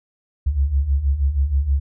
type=beating tone pair; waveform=sine; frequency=65.41 / 71.71 Hz; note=C2 / D2; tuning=0 / -41 cents; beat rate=6.3 Hz; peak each=-22 / -17 dBFS; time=0.46-1.8 s; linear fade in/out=10 ms; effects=none

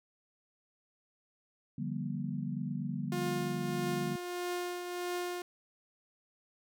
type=chord; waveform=sine; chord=G minor seventh; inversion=second; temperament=equal with one note detuned; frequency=146.83 / 174.61 / 196 / 239.1 Hz; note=D3 / F3 / G3 / Bb3; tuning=0 / 0 / 0 / +44 cents; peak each=-38 / -41 / -39 / -39 dBFS; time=1.78-4.16 s; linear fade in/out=5 ms
type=tone with tremolo; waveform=sawtooth; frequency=355.1 Hz; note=F4; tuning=29 cents sharp; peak=-29 dBFS; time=3.12-5.42 s; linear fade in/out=2 ms; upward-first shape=triangle; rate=1.6 Hz; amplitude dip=50%
effects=none

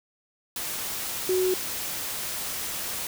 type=tone in noise; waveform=sine; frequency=370 Hz; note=F#4; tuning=in tune; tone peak=-21 dBFS; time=1.29-1.54 s; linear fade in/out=2 ms; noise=white; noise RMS=-32 dBFS; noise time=0.56-3.07 s; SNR=+8 dB; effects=none

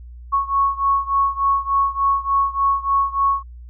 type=beating tone pair; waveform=sine; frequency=1104 / 1107.4 Hz; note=C#6 / C#6; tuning=-7 / -2 cents; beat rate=3.4 Hz; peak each=-18 / -20 dBFS; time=0.32-3.43 s; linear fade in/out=20 ms; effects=added 60 Hz sine -35 dBFS peak until 3.69 s

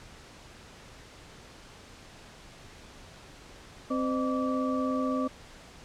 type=tone cluster; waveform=sine; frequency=261.6 / 512 / 608 / 1156 Hz; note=C4 / C5 / D#5 / D6; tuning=0 / -38 / -40 / -28 cents; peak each=-28 / -35 / -35 / -34 dBFS; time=3.9-5.28 s; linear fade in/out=10 ms; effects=pink hiss -50 dBFS RMS until 5.84 s + low-pass 7000 Hz 12 dB/octave

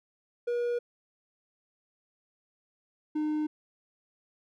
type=tone pair in turn; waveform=triangle; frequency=479.9 / 304.8 Hz; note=B4 / D#4; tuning=-50 / -36 cents; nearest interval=minor sixth; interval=786 cents; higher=first; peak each=-25 dBFS; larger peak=neither; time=0.47-0.79 / 3.15-3.47 s; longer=neither; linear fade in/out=10 ms; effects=none

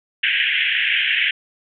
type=band-pass noise; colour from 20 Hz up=white; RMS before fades=-19 dBFS; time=0.23-1.31 s; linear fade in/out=5 ms; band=1600 to 3200 Hz; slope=96 dB/octave; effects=none

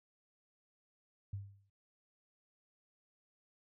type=tone with exponential decay; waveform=sine; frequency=99.4 Hz; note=G2; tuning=25 cents sharp; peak=-36 dBFS; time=1.33-1.7 s; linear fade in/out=5 ms; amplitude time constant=79 ms; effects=none

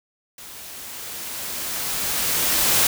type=noise with level ramp; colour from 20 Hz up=white; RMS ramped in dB=-40 to -17 dBFS; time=0.38-2.87 s; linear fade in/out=2 ms; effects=none

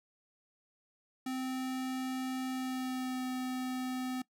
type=tone with pitch glide; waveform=square; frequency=259.1 to 255.5 Hz; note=C4 to C4; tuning=-17 to -41 cents; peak=-35 dBFS; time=1.26-4.22 s; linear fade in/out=5 ms; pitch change=-24 cents; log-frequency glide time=2.5-3.25 s; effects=noise-tail reverb RT60 0.1 s tail -21 dB re dry

